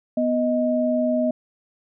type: tone pair together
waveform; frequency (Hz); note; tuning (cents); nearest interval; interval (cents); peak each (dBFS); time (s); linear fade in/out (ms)
sine; 246.9 / 625.8; B3 / D#5; 0 / +10; octave + major third; 1610; -21 / -21; 0.17-1.31; 5
effects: none